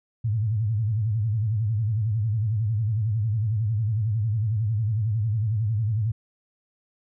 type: tone with vibrato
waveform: sine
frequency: 108.6 Hz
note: A2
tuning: 22 cents flat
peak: -21 dBFS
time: 0.24-6.12 s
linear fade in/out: 10 ms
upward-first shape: sine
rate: 11 Hz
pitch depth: 140 cents each way
effects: none